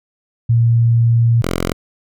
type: tone pair in turn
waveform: sine / 5% pulse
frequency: 116.54 / 43.65 Hz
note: A#2 / F1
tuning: 0 / 0 cents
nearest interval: octave + perfect fourth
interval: 1700 cents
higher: first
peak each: -9 / -6 dBFS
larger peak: second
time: 0.49-1.42 / 1.42-1.73 s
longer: first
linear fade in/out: 10 ms
effects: none